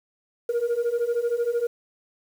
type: beating tone pair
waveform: sine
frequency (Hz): 465.5 / 478.5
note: A#4 / A#4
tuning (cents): -2 / +45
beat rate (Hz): 13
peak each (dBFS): -24 / -22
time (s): 0.49-1.67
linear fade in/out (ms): 5
effects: tanh soft clip ceiling -19 dBFS + 8-bit